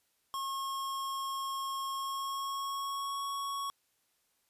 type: tone with pitch glide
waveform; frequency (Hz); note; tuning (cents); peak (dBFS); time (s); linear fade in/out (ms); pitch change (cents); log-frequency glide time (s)
square; 1084 to 1111.3; C#6 to C#6; -39 to +4; -35; 0.34-3.7; 0; +43; 1.92-3.25
effects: white hiss -75 dBFS RMS until 4.49 s + resampled to 32000 Hz